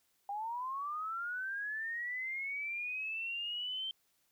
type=linear sweep; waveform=sine; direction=up; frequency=791 to 3136 Hz; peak=-36 dBFS; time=0.29-3.91 s; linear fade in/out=2 ms; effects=white hiss -75 dBFS RMS until 4.31 s